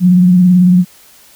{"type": "tone with vibrato", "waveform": "sine", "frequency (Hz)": 180.4, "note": "F#3", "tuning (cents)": -44, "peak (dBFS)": -4, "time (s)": [0, 0.85], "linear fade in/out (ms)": 50, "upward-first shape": "triangle", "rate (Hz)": 18, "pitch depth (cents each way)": 51, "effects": ["white hiss -43 dBFS RMS until 1.35 s"]}